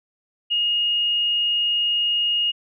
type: tone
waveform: sine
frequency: 2860 Hz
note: F7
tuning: 41 cents sharp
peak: -18 dBFS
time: 0.5-2.52 s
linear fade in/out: 20 ms
effects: none